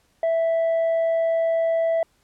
sine tone with tanh clipping, 659 Hz, E5, 1 cent flat, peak -19 dBFS, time 0.23-2.03 s, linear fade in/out 2 ms, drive 2 dB, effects pink hiss -64 dBFS RMS until 2.23 s + low-pass 12000 Hz 12 dB/octave

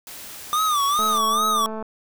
white noise, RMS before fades -38 dBFS, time 0.07-1.18 s, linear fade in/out 0 ms
square tone with vibrato, 1193 Hz, D6, 27 cents sharp, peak -19 dBFS, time 0.53-1.66 s, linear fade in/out 0 ms, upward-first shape sine, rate 2.4 Hz, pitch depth 120 cents each way
click train, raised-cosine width 1 ms, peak -19 dBFS, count 184, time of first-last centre 0.99-1.826 s, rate 219 Hz
effects none

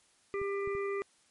harmonic tone, 398 Hz, G4, 26 cents sharp, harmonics 1 / 3 / 5 / 6, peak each -32 / -41 / -43 / -48 dBFS, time 0.34-1.02 s, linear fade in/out 0 ms
clicks, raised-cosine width 5 ms, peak -35 dBFS, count 3, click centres 0.416 / 0.675 / 0.751 s
effects white hiss -67 dBFS RMS until 1.3 s + MP3 48 kbps

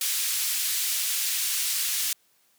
white band-pass noise, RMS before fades -27 dBFS, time 0.01-2.13 s, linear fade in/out 2 ms, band 2500 to 15000 Hz, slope 12 dB/octave, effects white hiss -65 dBFS RMS until 2.58 s + high-pass 100 Hz 12 dB/octave

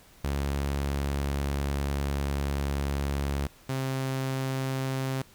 sawtooth tone pair in turn, 70.2 / 132.8 Hz, C#2 / C3, +22 / +26 cents, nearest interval major seventh, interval 1104 cents, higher second, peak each -23 / -24 dBFS, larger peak first, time 0.24-3.47 / 3.69-5.22 s, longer first, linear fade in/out 5 ms, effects pink hiss -56 dBFS RMS until 5.34 s

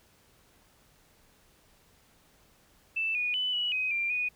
sine tone with pitch steps, 2648 / 2460 / 3000 / 2936 / 2518 / 2376 / 2473 Hz, E7 / D#7 / F#7 / F#7 / D#7 / D7 / D#7, +7 / -20 / +23 / -14 / +20 / +20 / -11 cents, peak -27 dBFS, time 2.96-4.29 s, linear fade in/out 10 ms, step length 190 ms, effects pink hiss -63 dBFS RMS until 4.35 s

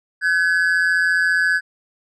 triangle ring-modulated tone, 1604 Hz, G6, 39 cents sharp, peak -10 dBFS, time 0.21-1.61 s, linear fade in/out 50 ms, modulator 87.3 Hz, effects resampled to 24000 Hz

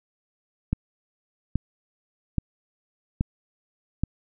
click train, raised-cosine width 5 ms, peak -10 dBFS, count 5, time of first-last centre 0.73-4.036 s, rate 1.21 Hz, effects none

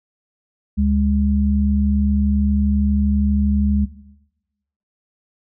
sine tone pair together, 72.5 / 205.1 Hz, D2 / G#3, -22 / -21 cents, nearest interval octave + tritone, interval 1801 cents, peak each -17 dBFS, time 0.77-3.86 s, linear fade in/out 20 ms, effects noise-tail reverb RT60 1.0 s tail -17 dB re dry

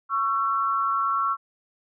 sine tone pair together, 1108.7 / 1344.6 Hz, C#6 / E6, 0 / +34 cents, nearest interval minor third, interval 334 cents, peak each -24 dBFS, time 0.09-1.37 s, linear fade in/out 50 ms, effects none

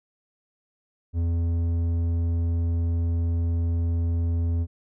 square tone with low-pass filter, 84.3 Hz, E2, 39 cents sharp, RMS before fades -24 dBFS, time 1.13-4.67 s, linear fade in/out 50 ms, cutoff 270 Hz, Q 0.5, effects none

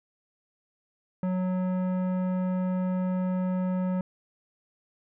triangle tone with tanh clipping, 184.1 Hz, F#3, 8 cents flat, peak -27 dBFS, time 1.23-4.01 s, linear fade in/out 2 ms, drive 18 dB, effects none

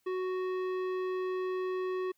triangle tone with tanh clipping, 370.5 Hz, F#4, 2 cents sharp, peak -33 dBFS, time 0.06-2.12 s, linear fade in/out 10 ms, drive 18 dB, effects white hiss -75 dBFS RMS until 2.17 s

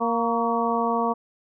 harmonic tone with a mistuned harmonic, 233.1 Hz, A#3, in tune, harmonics 1 / 2 / 3 / 4 / 5, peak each -27 / -27 / -27 / -27 / -27 dBFS, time 0-1.14 s, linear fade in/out 20 ms, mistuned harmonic 5, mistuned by -52 cents, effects none

